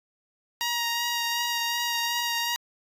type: tone with vibrato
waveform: 10% pulse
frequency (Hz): 943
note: A#5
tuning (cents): +20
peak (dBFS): -17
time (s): 0.61-2.56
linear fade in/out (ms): 0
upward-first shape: sine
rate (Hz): 2.7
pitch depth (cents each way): 16
effects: AAC 48 kbps